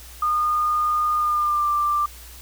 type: tone with pitch glide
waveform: sine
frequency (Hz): 1221 to 1182.1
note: D#6 to D6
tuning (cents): -33 to +11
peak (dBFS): -18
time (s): 0.22-2.06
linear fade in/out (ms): 5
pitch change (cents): -56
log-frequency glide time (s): 1.16-1.69
effects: added 60 Hz sine -42 dBFS peak until 2.41 s + white hiss -44 dBFS RMS until 2.41 s